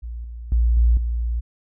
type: tone with level steps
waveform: sine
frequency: 58.27 Hz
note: A#1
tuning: in tune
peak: -28 / -31 / -14 / -12 / -20 dBFS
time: 0.02-1.41 s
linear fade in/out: 20 ms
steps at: 0.24 / 0.52 / 0.77 / 0.97 s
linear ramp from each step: 2 ms
effects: none